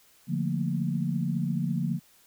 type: chord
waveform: sine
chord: Bb major seventh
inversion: first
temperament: just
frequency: 145.68 / 174.81 / 218.5 / 233.1 Hz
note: D3 / F3 / A3 / Bb3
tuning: -14 / +2 / -12 / 0 cents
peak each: -30 / -29 / -35 / -33 dBFS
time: 0.27-2 s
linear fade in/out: 50 ms
effects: white hiss -60 dBFS RMS until 2.26 s